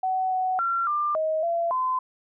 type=tone with pitch steps; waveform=sine; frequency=751 / 745 / 1367 / 1192 / 630 / 679 / 1025 Hz; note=F#5 / F#5 / F6 / D6 / D#5 / F5 / C6; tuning=+26 / +12 / -37 / +25 / +21 / -49 / -36 cents; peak=-22 dBFS; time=0.03-1.99 s; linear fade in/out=5 ms; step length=280 ms; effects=none